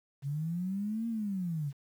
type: linear two-way sweep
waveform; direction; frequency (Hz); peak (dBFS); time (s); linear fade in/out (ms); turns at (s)
sine; up then down; 134.5 to 233.1 to 134.5; -31; 0.22-1.73; 50; 1.08
effects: 10-bit